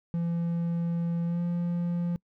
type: tone with pitch glide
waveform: triangle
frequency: 169.6 to 173.16 Hz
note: E3 to F3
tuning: +50 to -14 cents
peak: -24 dBFS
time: 0.14-2.16 s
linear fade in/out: 0 ms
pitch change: +36 cents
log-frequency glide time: 1.25-1.41 s
effects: noise-tail reverb RT60 0.1 s tail -25 dB re dry